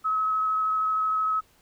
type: tone with vibrato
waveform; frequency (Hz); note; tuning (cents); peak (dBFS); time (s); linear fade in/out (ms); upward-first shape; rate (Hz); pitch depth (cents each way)
sine; 1283; E6; -47; -22; 0.04-1.41; 20; triangle; 13; 11
effects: pink hiss -61 dBFS RMS until 1.61 s